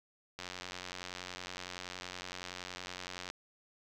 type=click train; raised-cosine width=0.2 ms; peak=-24 dBFS; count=265; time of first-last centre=0.39-3.301 s; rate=90.7 Hz; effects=none